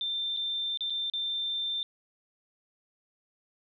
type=tone with dropouts; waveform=sine; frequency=3575 Hz; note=A7; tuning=27 cents sharp; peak=-29 dBFS; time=0.01-1.83 s; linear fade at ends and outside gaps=1 ms; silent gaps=0.365-0.371 / 0.774-0.807 / 0.899-0.904 / 1.099-1.136 s; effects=none